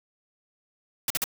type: noise bursts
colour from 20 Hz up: white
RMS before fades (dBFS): -26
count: 3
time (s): 1.08-1.241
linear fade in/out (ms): 2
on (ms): 23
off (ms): 46
effects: none